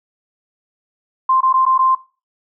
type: tone with dropouts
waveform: sine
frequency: 1046.5 Hz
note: C6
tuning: in tune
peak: -11 dBFS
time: 1.29-1.95 s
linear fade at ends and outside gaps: 5 ms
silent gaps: 1.407-1.43 / 1.528-1.539 / 1.653-1.663 / 1.779-1.79 s
effects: noise-tail reverb RT60 0.3 s tail -17 dB re dry